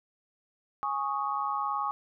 sine chord, Ab suspended fourth, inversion none, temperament just, 830.6 / 1107.5 / 1245.9 Hz, Ab5 / Db6 / Eb6, 0 / -2 / +2 cents, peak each -33 / -31 / -34 dBFS, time 0.83-1.91 s, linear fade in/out 0 ms, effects none

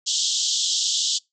pink band-pass noise, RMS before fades -23 dBFS, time 0.06-1.19 s, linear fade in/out 20 ms, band 3100 to 7600 Hz, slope 96 dB/octave, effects noise-tail reverb RT60 0.2 s tail -26 dB re dry

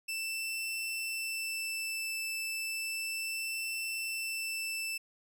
sawtooth tone with vibrato, 2657 Hz, E7, 13 cents sharp, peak -31 dBFS, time 0.08-4.98 s, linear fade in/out 10 ms, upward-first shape sine, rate 0.33 Hz, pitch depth 9 cents each way, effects none

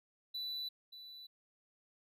triangle tone with echo, 3974 Hz, B7, 10 cents sharp, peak -37 dBFS, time 0.34-0.69 s, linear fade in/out 10 ms, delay 580 ms, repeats 1, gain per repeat -11 dB, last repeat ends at 1.27 s, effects none

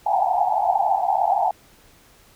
pink band-pass noise, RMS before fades -20 dBFS, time 0.06-1.51 s, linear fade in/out 2 ms, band 700 to 870 Hz, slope 96 dB/octave, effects pink hiss -53 dBFS RMS until 2.35 s

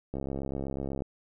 click train, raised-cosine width 2 ms, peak -21 dBFS, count 61, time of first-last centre 0.14-1.021 s, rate 68.1 Hz, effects none

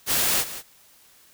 white noise with echo, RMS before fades -22 dBFS, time 0.06-0.45 s, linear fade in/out 50 ms, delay 180 ms, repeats 1, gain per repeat -13 dB, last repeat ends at 0.63 s, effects white hiss -55 dBFS RMS until 1.33 s

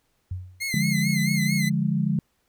sine tone with exponential decay, 91.4 Hz, F#2, 21 cents flat, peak -25 dBFS, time 0.31-0.71 s, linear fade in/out 5 ms, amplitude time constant 86 ms
sawtooth tone with vibrato, 2093 Hz, C7, in tune, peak -23 dBFS, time 0.6-1.7 s, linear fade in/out 20 ms, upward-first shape sine, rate 4.5 Hz, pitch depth 76 cents each way
sine chord, D diminished, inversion none, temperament equal, 146.83 / 174.61 / 207.7 Hz, D3 / F3 / Ab3, 0 / 0 / 0 cents, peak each -25 dBFS, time 0.74-2.19 s, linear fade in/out 2 ms
effects pink hiss -70 dBFS RMS until 2.48 s

